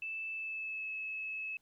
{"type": "tone with pitch glide", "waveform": "sine", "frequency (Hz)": [2637, 2592], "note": ["E7", "E7"], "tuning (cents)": [0, -30], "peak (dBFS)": -37, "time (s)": [0.02, 1.57], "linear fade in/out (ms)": 2, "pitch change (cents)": -30, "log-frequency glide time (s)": [0.32, 0.89], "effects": ["pink hiss -75 dBFS RMS until 1.61 s"]}